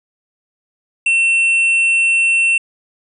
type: tone with hard clipping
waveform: triangle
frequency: 2700 Hz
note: E7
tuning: 41 cents sharp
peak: -12 dBFS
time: 1.06-2.58 s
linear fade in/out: 5 ms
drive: 8 dB
effects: resampled to 22050 Hz